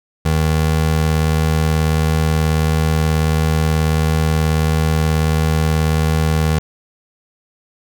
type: tone pair together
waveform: square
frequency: 78.5 / 157 Hz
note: D#2 / D#3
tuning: +16 / +16 cents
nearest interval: octave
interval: 1200 cents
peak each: -17 dBFS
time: 0.25-6.59 s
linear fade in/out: 5 ms
effects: none